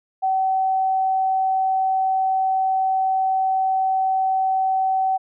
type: tone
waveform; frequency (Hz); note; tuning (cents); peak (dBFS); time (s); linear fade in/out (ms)
sine; 762; G5; -49; -17; 0.22-5.18; 20
effects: none